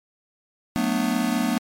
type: chord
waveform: square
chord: B minor seventh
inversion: second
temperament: just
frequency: 185.21 / 222.2 / 246.9 / 296.3 Hz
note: F#3 / A3 / B3 / D4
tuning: +2 / +17 / 0 / +15 cents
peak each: -31 / -26 / -25 / -29 dBFS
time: 0.76-1.58 s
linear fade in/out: 0 ms
effects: MP3 64 kbps